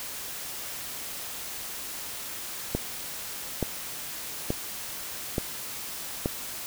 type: click train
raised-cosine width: 2 ms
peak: -12 dBFS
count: 5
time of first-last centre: 2.75-6.259 s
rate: 1.14 Hz
effects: white hiss -37 dBFS RMS until 6.66 s